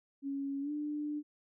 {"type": "tone with pitch glide", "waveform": "sine", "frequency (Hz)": [277.2, 297.1], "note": ["C#4", "D4"], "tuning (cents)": [0, 20], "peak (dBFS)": -34, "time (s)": [0.22, 1.23], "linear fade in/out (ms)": 50, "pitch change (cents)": 120, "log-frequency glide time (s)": [0.61, 0.71], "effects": []}